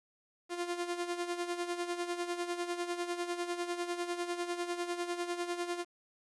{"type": "tone with tremolo", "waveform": "sawtooth", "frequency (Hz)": 349.2, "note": "F4", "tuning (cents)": 0, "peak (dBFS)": -28, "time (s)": [0.49, 5.85], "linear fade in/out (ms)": 50, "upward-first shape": "sine", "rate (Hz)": 10, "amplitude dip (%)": 65, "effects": ["resampled to 24000 Hz", "10-bit"]}